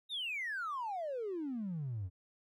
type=exponential sweep; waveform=triangle; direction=down; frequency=3825 to 86.2 Hz; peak=-33 dBFS; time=0.09-2.1 s; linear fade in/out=50 ms; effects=tanh soft clip ceiling -33 dBFS